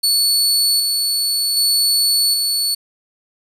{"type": "tone with tremolo", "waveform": "sawtooth", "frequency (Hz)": 4435, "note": "C#8", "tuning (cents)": 0, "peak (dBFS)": -10, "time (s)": [0.03, 2.75], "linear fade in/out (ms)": 10, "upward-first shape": "square", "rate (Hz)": 0.65, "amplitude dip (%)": 30, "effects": ["resampled to 32000 Hz", "7-bit"]}